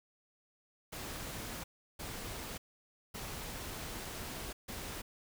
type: noise bursts at uneven times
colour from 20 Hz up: pink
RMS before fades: -43 dBFS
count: 4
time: 0.92-1.64 / 1.99-2.58 / 3.14-4.53 / 4.68-5.02 s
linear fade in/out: 10 ms
effects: none